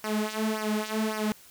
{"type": "tone with flanger", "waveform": "sawtooth", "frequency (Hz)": 215.8, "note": "A3", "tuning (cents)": -33, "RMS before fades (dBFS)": -29, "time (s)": [0.04, 1.32], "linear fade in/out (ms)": 0, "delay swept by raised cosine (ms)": [0.26, 4.56], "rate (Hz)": 1.8, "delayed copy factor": -0.9, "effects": ["white hiss -53 dBFS RMS until 1.5 s"]}